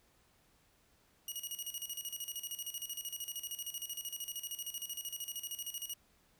10% pulse tone with tremolo, 2894 Hz, F#7, 39 cents flat, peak -30 dBFS, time 1.28-5.94 s, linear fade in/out 2 ms, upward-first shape square, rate 13 Hz, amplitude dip 75%, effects pink hiss -70 dBFS RMS until 6.39 s

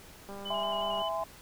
click train, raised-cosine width 1 ms, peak -31 dBFS, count 146, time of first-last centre 0.29-1.019 s, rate 199 Hz
sine tone with vibrato, 2960 Hz, F#7, in tune, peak -36 dBFS, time 0.45-1.09 s, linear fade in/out 10 ms, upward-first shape square, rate 5.5 Hz, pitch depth 23 cents each way
sine chord, E augmented, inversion none, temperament just, 659.3 / 824.1 / 1030.1 Hz, E5 / G#5 / B#5, 0 / -14 / -27 cents, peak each -33 / -37 / -35 dBFS, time 0.5-1.24 s, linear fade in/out 5 ms
effects pink hiss -52 dBFS RMS until 1.41 s

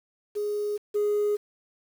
sine tone pair in turn, 415.3 / 415.3 Hz, G#4 / G#4, 0 / 0 cents, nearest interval unison, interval 0 cents, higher neither, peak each -25 / -20 dBFS, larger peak second, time 0.35-0.78 / 0.94-1.37 s, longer neither, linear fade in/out 20 ms, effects tanh soft clip ceiling -20 dBFS + 8-bit

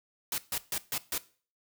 white noise bursts, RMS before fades -32 dBFS, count 5, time 0.32-1.18 s, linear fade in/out 2 ms, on 60 ms, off 140 ms, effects noise-tail reverb RT60 0.4 s tail -18 dB re dry

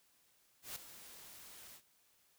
white noise with ADSR envelope, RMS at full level -43 dBFS, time 0.62-1.82 s, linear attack 140 ms, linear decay 4 ms, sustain -12 dB, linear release 77 ms, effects white hiss -72 dBFS RMS until 2.38 s

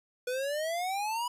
square exponential sweep, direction up, 488.9 to 987.8 Hz, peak -31 dBFS, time 0.27-1.28 s, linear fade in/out 5 ms, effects resampled to 32000 Hz

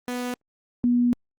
sawtooth / sine tone pair in turn, 246.9 / 242.8 Hz, B3 / B3, 0 / -29 cents, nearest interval unison, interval 29 cents, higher first, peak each -23 / -17 dBFS, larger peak second, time 0.08-0.34 / 0.84-1.13 s, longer second, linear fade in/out 0 ms, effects Opus 24 kbps

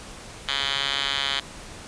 5% pulse tone with band-pass filter, 138.59 Hz, C#3, in tune, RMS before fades -26 dBFS, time 0.48-1.4 s, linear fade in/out 5 ms, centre 3000 Hz, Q 8.9, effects pink hiss -41 dBFS RMS until 1.87 s + resampled to 22050 Hz

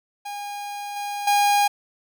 45% pulse tone with level steps, 816 Hz, G#5, 31 cents flat, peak -30 / -27 / -16 dBFS, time 0.25-1.68 s, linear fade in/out 10 ms, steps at 0.96 / 1.27 s, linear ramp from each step 5 ms, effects none

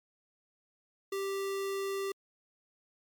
square tone, 392 Hz, G4, in tune, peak -33 dBFS, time 1.12-2.12 s, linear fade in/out 5 ms, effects MP3 96 kbps

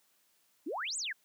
sine exponential two-way sweep, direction up then down, 261.6 to 8660 to 1476 Hz, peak -34 dBFS, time 0.66-1.13 s, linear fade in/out 10 ms, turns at 0.97 s, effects white hiss -71 dBFS RMS until 1.24 s + high-pass 150 Hz 12 dB/octave

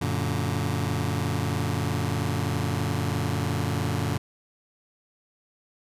sawtooth chord, Gb augmented, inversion none, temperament just, 92.5 / 115.62 / 144.53 Hz, Gb2 / Bb2 / D3, 0 / -14 / -27 cents, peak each -25 dBFS, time 0.01-4.18 s, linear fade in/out 10 ms, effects resampled to 32000 Hz

